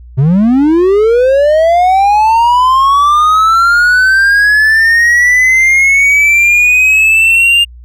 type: linear sweep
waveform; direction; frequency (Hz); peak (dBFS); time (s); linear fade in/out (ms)
triangle; up; 123.47 to 2817; -3; 0.17-7.65; 20
effects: added 60 Hz sine -30 dBFS peak until 7.84 s